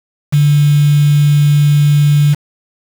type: tone with quantisation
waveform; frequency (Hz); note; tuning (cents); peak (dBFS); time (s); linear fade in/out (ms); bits
sine; 146.2; D3; -7; -6; 0.32-2.35; 20; 4
effects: none